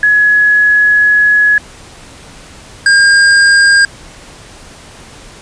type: tone pair in turn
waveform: sine / square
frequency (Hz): 1687 / 1611.4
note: G#6 / G6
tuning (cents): +27 / +47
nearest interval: minor second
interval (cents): 80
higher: first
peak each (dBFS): -5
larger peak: neither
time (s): 0.03-1.58 / 2.86-3.85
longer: first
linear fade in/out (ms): 2
effects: pink hiss -35 dBFS RMS until 5.41 s + resampled to 22050 Hz